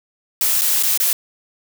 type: noise with dropouts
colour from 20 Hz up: blue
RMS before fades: -17 dBFS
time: 0.41-1.13 s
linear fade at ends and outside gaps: 2 ms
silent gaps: 0.612-0.617 / 0.828-0.833 / 0.976-1 s
effects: none